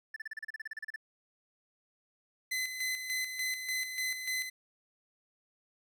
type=tone bursts; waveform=triangle; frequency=1760 Hz; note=A6; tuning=in tune; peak=-35 dBFS; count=15; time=0.14-0.961 s; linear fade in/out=5 ms; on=23 ms; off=34 ms
type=tone with tremolo; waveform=sawtooth; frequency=2031 Hz; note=B6; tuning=48 cents sharp; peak=-28 dBFS; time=2.51-4.5 s; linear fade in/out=10 ms; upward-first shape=square; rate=3.4 Hz; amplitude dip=55%
effects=none